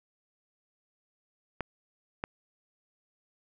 clicks, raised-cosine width 0.5 ms, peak -17 dBFS, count 2, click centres 1.607 / 2.239 s, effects none

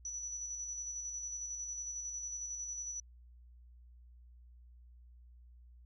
sine tone with tremolo, 5920 Hz, F#8, in tune, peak -38 dBFS, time 0.05-3 s, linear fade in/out 2 ms, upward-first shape square, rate 11 Hz, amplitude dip 30%, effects added 60 Hz sine -55 dBFS peak until 5.85 s

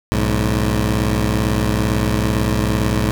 15% pulse tone pair together, 62.33 / 106.8 Hz, B1 / G#2, +17 / +49 cents, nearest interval major sixth, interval 932 cents, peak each -12 dBFS, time 0.12-3.11 s, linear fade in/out 0 ms, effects none

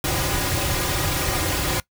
pink noise with comb filter, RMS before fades -23 dBFS, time 0.04-1.8 s, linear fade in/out 2 ms, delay 4.5 ms, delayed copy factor -0.85, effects noise-tail reverb RT60 0.1 s tail -20 dB re dry

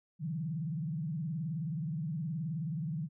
sine tone with vibrato, 158.1 Hz, D#3, 28 cents sharp, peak -33 dBFS, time 0.19-3.09 s, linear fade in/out 50 ms, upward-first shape sine, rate 19 Hz, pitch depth 210 cents each way, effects none

